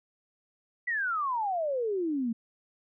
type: exponential sweep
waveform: sine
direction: down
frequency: 1993 to 220 Hz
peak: -27 dBFS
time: 0.87-2.33 s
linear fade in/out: 10 ms
effects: none